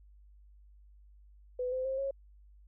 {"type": "tone with pitch steps", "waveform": "sine", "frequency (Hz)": [500, 515.2, 531, 547.1], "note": ["B4", "C5", "C5", "C#5"], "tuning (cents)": [21, -27, 25, -23], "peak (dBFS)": -31, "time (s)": [1.59, 2.11], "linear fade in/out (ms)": 5, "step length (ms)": 130, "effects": ["added 50 Hz sine -55 dBFS peak until 2.67 s"]}